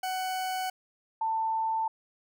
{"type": "tone pair in turn", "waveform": ["40% pulse", "sine"], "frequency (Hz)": [747, 890.5], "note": ["F#5", "A5"], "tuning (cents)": [16, 21], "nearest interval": "minor third", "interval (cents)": 305, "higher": "second", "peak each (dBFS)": [-29, -26], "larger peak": "second", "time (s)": [[0.03, 0.7], [1.21, 1.88]], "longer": "neither", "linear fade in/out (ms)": 5, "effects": []}